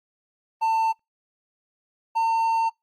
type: tone pair in turn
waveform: triangle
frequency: 895 / 905.9 Hz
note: A5 / A#5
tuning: +29 / -50 cents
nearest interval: unison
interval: 21 cents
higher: second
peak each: -17 dBFS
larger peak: neither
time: 0.61-0.93 / 2.15-2.7 s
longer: second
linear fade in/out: 20 ms
effects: noise-tail reverb RT60 0.2 s tail -26 dB re dry + Opus 24 kbps